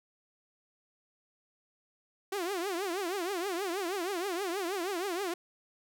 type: tone with vibrato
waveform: sawtooth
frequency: 370 Hz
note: F#4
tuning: in tune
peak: -28 dBFS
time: 2.32-5.34 s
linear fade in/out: 5 ms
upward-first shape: triangle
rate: 6.3 Hz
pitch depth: 220 cents each way
effects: none